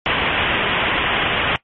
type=low-pass noise; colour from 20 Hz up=white; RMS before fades=-19 dBFS; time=0.06-1.56 s; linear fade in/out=0 ms; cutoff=3300 Hz; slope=96 dB/octave; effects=noise-tail reverb RT60 0.1 s tail -18 dB re dry + MP3 32 kbps